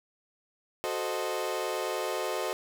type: chord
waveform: 30% pulse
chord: F# diminished seventh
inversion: none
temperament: equal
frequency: 370 / 440 / 523.3 / 622.3 Hz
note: F#4 / A4 / C5 / Eb5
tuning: 0 / 0 / 0 / 0 cents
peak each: -33 dBFS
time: 0.84-2.53 s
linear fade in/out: 0 ms
effects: none